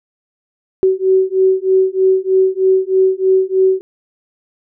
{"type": "beating tone pair", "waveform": "sine", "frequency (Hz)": [376.8, 380], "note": ["F#4", "F#4"], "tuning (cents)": [32, 46], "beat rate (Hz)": 3.2, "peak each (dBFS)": -13, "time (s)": [0.83, 3.81], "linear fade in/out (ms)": 0, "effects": []}